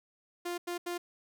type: tone bursts at uneven times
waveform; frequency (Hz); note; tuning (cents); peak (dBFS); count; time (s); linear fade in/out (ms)
sawtooth; 350; F4; +4; -30; 3; 0.45-0.58 / 0.67-0.78 / 0.86-0.98; 10
effects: none